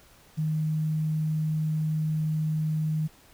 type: tone with quantisation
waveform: sine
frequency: 155.56 Hz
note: D#3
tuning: in tune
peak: -24 dBFS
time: 0.37-3.08 s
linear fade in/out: 20 ms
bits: 9
effects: pink hiss -56 dBFS RMS until 3.33 s